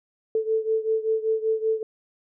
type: beating tone pair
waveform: sine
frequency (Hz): 440 / 445.2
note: A4 / A4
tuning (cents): 0 / +20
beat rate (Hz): 5.2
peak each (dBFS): -23 / -26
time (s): 0.35-1.83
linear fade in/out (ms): 2
effects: none